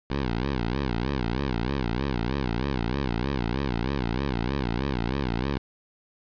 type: tone with vibrato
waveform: 10% pulse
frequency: 63.1 Hz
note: B1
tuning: 38 cents sharp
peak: -17 dBFS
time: 0.1-5.58 s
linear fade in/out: 5 ms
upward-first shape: sine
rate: 3.2 Hz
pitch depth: 200 cents each way
effects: resampled to 11025 Hz + 9-bit